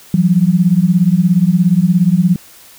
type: beating tone pair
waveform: sine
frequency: 169.6 / 186.6 Hz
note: E3 / F#3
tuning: +50 / +15 cents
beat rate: 17 Hz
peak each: -11 dBFS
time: 0.14-2.36 s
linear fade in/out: 2 ms
effects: white hiss -41 dBFS RMS until 2.78 s